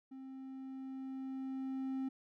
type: tone with level ramp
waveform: triangle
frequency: 264.9 Hz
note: C4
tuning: 22 cents sharp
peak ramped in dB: -45 to -33 dBFS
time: 0.11-2.09 s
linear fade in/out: 10 ms
effects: none